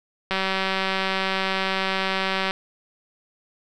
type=click train; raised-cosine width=0.3 ms; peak=-8 dBFS; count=421; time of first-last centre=0.31-2.509 s; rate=191 Hz; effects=none